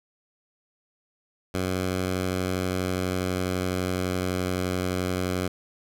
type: tone with pitch glide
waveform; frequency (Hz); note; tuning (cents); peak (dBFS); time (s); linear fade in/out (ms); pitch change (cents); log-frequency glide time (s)
10% pulse; 92.5 to 91.54; F#2 to F#2; 0 to -18; -17; 1.54-5.48; 5; -18; 2.06-4.65
effects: none